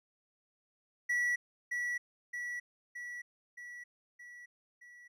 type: tone with echo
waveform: triangle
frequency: 1943 Hz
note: B6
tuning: 29 cents flat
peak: -27 dBFS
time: 1.09-1.36 s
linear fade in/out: 10 ms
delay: 620 ms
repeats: 6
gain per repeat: -4 dB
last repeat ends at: 5.08 s
effects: none